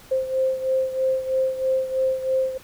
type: beating tone pair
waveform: sine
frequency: 523.3 / 526.4 Hz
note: C5 / C5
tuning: 0 / +10 cents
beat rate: 3.1 Hz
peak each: -21 / -26 dBFS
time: 0.11-2.58 s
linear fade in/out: 10 ms
effects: pink hiss -48 dBFS RMS until 2.63 s